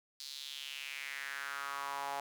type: tone with high-pass filter sweep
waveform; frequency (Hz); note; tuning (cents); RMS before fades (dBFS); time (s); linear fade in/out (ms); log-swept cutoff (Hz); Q
sawtooth; 140; C#3; +18; -42; 0.2-2.2; 0; 4500 to 780; 3.7
effects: none